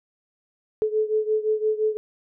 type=beating tone pair; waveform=sine; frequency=430 / 435.8 Hz; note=A4 / A4; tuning=-40 / -17 cents; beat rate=5.8 Hz; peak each=-22 / -25 dBFS; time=0.82-1.97 s; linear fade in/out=0 ms; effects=none